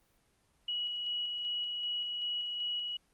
sine tone with tremolo, 2919 Hz, F#7, 24 cents flat, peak -32 dBFS, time 0.68-2.97 s, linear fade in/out 5 ms, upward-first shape square, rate 2.6 Hz, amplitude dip 25%, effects pink hiss -71 dBFS RMS until 3.13 s + Opus 24 kbps

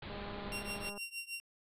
pink low-pass noise, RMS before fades -46 dBFS, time 0.02-0.9 s, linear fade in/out 5 ms, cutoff 4400 Hz, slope 96 dB/octave
click train, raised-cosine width 1 ms, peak -35 dBFS, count 179, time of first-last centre 0.1-0.977 s, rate 203 Hz
sawtooth tone with tremolo, 2754 Hz, F7, 25 cents flat, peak -34 dBFS, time 0.52-1.4 s, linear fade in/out 0 ms, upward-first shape triangle, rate 6.4 Hz, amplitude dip 95%
effects resampled to 32000 Hz

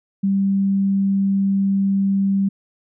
sine tone, 196 Hz, G3, in tune, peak -15 dBFS, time 0.23-2.49 s, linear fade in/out 10 ms, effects none

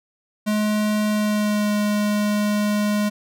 square tone with pitch glide, 211.6 to 208.3 Hz, G#3 to G#3, +33 to +5 cents, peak -19 dBFS, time 0.46-3.1 s, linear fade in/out 20 ms, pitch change -28 cents, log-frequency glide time 1.09-1.73 s, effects none

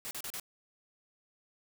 white noise bursts, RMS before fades -40 dBFS, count 4, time 0.05-0.398 s, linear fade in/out 0 ms, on 60 ms, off 36 ms, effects none

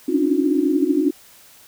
sine tone cluster, 272.1 / 284.2 / 297.4 / 313.3 / 360.2 Hz, C#4 / C#4 / D4 / D#4 / F#4, -32 / +43 / +22 / +12 / -46 cents, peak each -22 dBFS, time 0.08-1.11 s, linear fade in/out 10 ms, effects white hiss -48 dBFS RMS until 1.67 s

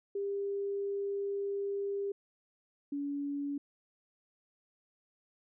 sine tone pair in turn, 399.5 / 284.4 Hz, G4 / C#4, +33 / +45 cents, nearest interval tritone, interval 588 cents, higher first, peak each -32 / -33 dBFS, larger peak first, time 0.15-2.12 / 2.92-3.58 s, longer first, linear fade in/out 5 ms, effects none

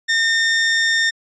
sawtooth tone, 1819 Hz, A#6, 43 cents flat, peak -11 dBFS, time 0.08-1.11 s, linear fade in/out 20 ms, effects resampled to 16000 Hz

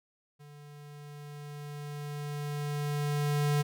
square tone with level ramp, 146.4 Hz, D3, 5 cents flat, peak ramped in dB -50 to -25 dBFS, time 0.39-3.63 s, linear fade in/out 20 ms, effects none

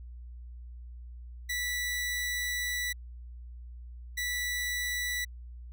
sawtooth tone pair in turn, 1964 / 1964 Hz, B6 / B6, -10 / -10 cents, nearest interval unison, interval 0 cents, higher neither, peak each -27 dBFS, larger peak neither, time 1.49-2.93 / 4.17-5.25 s, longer first, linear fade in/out 10 ms, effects added 60 Hz sine -42 dBFS peak until 5.72 s

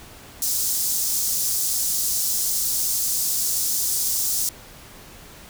pink high-pass noise, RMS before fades -23 dBFS, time 0.42-4.49 s, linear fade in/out 2 ms, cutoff 5500 Hz, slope 24 dB/octave, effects pink hiss -44 dBFS RMS until 5.49 s

